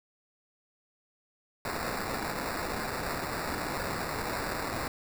blue noise with sample-and-hold, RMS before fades -34 dBFS, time 1.65-4.88 s, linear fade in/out 2 ms, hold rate 3150 Hz, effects none

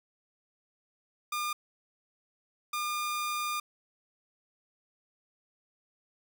sawtooth tone bursts at uneven times, 1208 Hz, D6, 48 cents sharp, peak -27 dBFS, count 2, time 1.32-1.53 / 2.73-3.6 s, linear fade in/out 5 ms, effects none

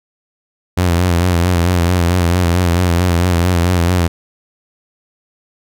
sawtooth tone with vibrato, 87.8 Hz, F2, 10 cents sharp, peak -7 dBFS, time 0.77-4.08 s, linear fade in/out 10 ms, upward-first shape sine, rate 4.5 Hz, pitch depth 68 cents each way, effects none

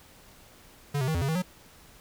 square tone with pitch steps, 143.6 / 129.9 / 158.9 / 85.6 / 136.9 / 160.2 / 182.4 Hz, D3 / C3 / D#3 / F2 / C#3 / E3 / F#3, -39 / -12 / +37 / -34 / -21 / -49 / -24 cents, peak -26 dBFS, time 0.94-1.423 s, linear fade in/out 10 ms, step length 69 ms, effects pink hiss -54 dBFS RMS until 2 s

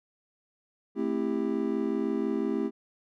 triangle chord, A minor seventh, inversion none, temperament just, 220 / 264 / 330 / 396 Hz, A3 / C4 / E4 / G4, 0 / +16 / +2 / +18 cents, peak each -30 dBFS, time 0.95-2.71 s, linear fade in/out 50 ms, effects none

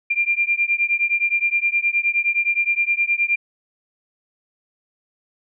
sine beating tone pair, 2383 / 2392.6 Hz, D7 / D7, +25 / +32 cents, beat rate 9.6 Hz, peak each -20 dBFS, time 0.1-3.36 s, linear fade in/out 10 ms, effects none

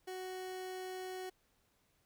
30% pulse tone, 371.5 Hz, F#4, 7 cents sharp, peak -39 dBFS, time 0.07-1.3 s, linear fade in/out 10 ms, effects pink hiss -75 dBFS RMS until 2.05 s

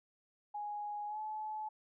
sine tone with pitch glide, 830.6 to 859.9 Hz, G#5 to A5, 0 to -40 cents, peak -38 dBFS, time 0.54-1.69 s, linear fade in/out 10 ms, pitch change +60 cents, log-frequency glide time 1.07-1.19 s, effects none

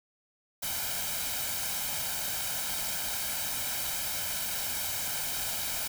white noise with comb filter, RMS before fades -33 dBFS, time 0.62-5.88 s, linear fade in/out 10 ms, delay 1.3 ms, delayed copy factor +0.65, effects none

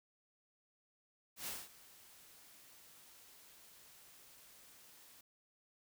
white noise with ADSR envelope, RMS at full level -42 dBFS, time 1.36-5.21 s, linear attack 110 ms, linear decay 210 ms, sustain -19 dB, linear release 3 ms, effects none

